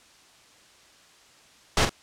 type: noise with echo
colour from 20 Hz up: pink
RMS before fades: -20 dBFS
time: 1.77-1.85 s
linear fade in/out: 2 ms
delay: 44 ms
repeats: 1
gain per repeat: -8 dB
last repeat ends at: 1.894 s
effects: white hiss -55 dBFS RMS until 2.02 s + low-pass 7000 Hz 12 dB/octave